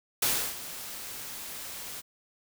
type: noise with ADSR envelope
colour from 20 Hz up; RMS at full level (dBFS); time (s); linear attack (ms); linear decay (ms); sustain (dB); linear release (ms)
white; -25; 0.22-2.02; 5; 320; -15; 26
effects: none